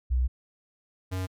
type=tone pair in turn; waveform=sine / square; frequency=62.5 / 92.97 Hz; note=B1 / F#2; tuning=+21 / +9 cents; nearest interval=perfect fifth; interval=688 cents; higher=second; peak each=-21 / -29 dBFS; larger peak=first; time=0.1-0.28 / 1.11-1.27 s; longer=first; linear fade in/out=20 ms; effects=MP3 96 kbps